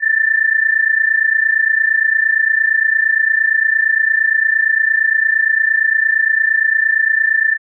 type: tone pair together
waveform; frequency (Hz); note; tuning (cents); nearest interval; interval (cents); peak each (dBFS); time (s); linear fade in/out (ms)
sine; 1760 / 1788.7; A6 / A6; 0 / +28; unison; 28; -14; 0-7.58; 50
effects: none